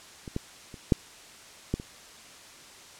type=clicks; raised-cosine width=3 ms; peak=-25 / -16 / -29 / -6 / -13 / -25 dBFS; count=6; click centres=0.278 / 0.364 / 0.742 / 0.922 / 1.74 / 1.799 s; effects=white hiss -49 dBFS RMS until 2.99 s + low-pass 8000 Hz 12 dB/octave